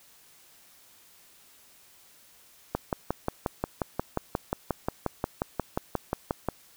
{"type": "click train", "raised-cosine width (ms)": 1, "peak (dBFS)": -12, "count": 22, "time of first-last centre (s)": [2.75, 6.487], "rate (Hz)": 5.62, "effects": ["white hiss -57 dBFS RMS until 6.76 s"]}